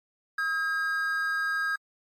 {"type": "tone pair together", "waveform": "triangle", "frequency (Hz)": [1276.8, 1618], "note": ["D#6", "G#6"], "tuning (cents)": [44, -46], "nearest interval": "major third", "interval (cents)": 410, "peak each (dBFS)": [-31, -25], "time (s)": [0.38, 1.76], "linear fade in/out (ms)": 5, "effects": ["AAC 64 kbps"]}